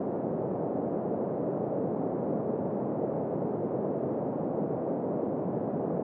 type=band-pass noise; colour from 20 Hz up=white; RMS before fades=-31 dBFS; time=0-6.03 s; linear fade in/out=5 ms; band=140 to 600 Hz; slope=24 dB/octave; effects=none